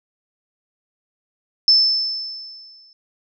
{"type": "tone with exponential decay", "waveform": "sine", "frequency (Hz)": 5274, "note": "E8", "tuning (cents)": 0, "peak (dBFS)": -8, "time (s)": [1.68, 2.93], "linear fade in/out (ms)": 1, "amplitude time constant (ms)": 270, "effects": []}